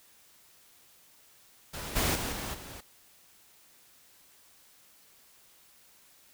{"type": "noise with level steps", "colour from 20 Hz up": "pink", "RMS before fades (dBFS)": [-39, -28, -34, -37, -45], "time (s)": [1.73, 2.81], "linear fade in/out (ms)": 10, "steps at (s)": [1.95, 2.14, 2.31, 2.53], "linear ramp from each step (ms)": 20, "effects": ["white hiss -60 dBFS RMS until 6.33 s"]}